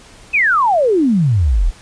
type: exponential sweep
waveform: sine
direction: down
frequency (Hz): 2637 to 34.65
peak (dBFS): -10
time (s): 0.33-1.71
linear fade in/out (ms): 20
effects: pink hiss -42 dBFS RMS until 1.81 s + resampled to 22050 Hz